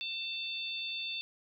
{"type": "harmonic tone", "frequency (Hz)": 891, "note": "A5", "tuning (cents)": 22, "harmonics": [3, 4, 5], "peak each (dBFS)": [-39, -38, -44], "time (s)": [0.01, 1.21], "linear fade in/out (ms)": 0, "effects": []}